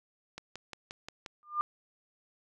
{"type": "click train", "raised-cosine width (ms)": 0.2, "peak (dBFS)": -24, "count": 6, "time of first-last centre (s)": [0.38, 1.262], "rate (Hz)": 5.67}
{"type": "tone with exponential growth", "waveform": "sine", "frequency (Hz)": 1200, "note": "D6", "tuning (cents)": 37, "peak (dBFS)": -23, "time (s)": [1.43, 1.61], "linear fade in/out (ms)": 0, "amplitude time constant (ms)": 39}
{"effects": []}